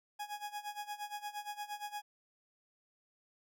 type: tone with tremolo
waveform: 40% pulse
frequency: 830.6 Hz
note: G#5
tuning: in tune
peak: -37 dBFS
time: 0.19-2.02 s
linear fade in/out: 10 ms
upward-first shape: sine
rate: 8.6 Hz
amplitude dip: 85%
effects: none